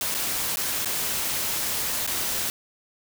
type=noise with dropouts; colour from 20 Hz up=white; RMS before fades=-27 dBFS; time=0.01-2.5 s; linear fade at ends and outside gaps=1 ms; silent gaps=0.143-0.148 / 0.559-0.57 / 0.848-0.857 / 2.066-2.075 s; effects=none